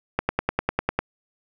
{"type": "click train", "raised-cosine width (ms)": 0.5, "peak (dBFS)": -6, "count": 9, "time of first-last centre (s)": [0.19, 0.99], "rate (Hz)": 10, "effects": []}